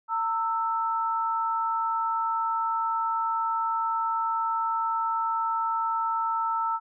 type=tone pair together; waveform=sine; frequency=910 / 1319 Hz; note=A#5 / E6; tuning=-42 / +1 cents; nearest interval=tritone; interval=643 cents; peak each=-27 dBFS; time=0.08-6.8 s; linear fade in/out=50 ms; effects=none